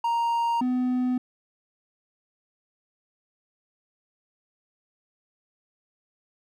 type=tone pair in turn; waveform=triangle; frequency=933 / 251.4 Hz; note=A#5 / B3; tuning=+1 / +31 cents; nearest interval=octave + major seventh; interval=2270 cents; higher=first; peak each=-20 dBFS; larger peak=neither; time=0.04-0.61 / 0.61-1.18 s; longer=neither; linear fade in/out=5 ms; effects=none